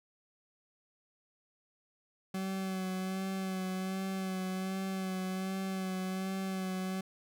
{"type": "tone with vibrato", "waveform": "40% pulse", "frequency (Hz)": 189, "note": "F#3", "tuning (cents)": 37, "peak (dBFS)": -33, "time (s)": [2.34, 7.01], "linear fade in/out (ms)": 5, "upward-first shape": "sine", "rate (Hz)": 1.3, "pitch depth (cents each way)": 24, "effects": []}